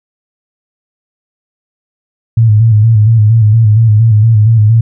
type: tone with vibrato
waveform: sine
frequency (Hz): 110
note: A2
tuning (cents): 0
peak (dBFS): -3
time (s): 2.37-4.81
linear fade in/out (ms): 5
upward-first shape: square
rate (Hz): 4.3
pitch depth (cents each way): 63
effects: none